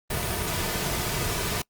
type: noise with comb filter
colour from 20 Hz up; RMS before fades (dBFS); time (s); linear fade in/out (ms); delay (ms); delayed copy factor
pink; -28; 0.1-1.62; 5; 3.7; -0.5
effects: noise-tail reverb RT60 0.1 s tail -25 dB re dry + Opus 32 kbps